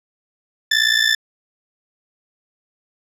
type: ring-modulated tone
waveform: 20% pulse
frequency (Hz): 1760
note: A6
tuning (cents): 0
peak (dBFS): -6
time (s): 0.71-1.15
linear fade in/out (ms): 5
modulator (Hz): 29.3
effects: low-pass 9000 Hz 12 dB/octave